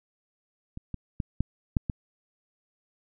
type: clicks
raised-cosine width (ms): 5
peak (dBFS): -25 / -21 / -16 / -12 / -10 / -16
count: 6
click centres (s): 0.774 / 0.943 / 1.202 / 1.406 / 1.768 / 1.898
effects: none